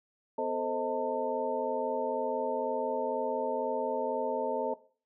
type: tone cluster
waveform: sine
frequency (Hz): 252.4 / 439.9 / 522 / 626 / 897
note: B3 / A4 / C5 / D#5 / A5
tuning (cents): +38 / 0 / -4 / +10 / +33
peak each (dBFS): -40 / -34 / -35 / -36 / -34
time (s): 0.38-4.74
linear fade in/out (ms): 5
effects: noise-tail reverb RT60 0.4 s tail -17 dB re dry